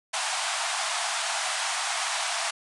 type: band-pass noise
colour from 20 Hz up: pink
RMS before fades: -29 dBFS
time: 0.13-2.51 s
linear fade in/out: 10 ms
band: 650 to 10000 Hz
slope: 96 dB/octave
effects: none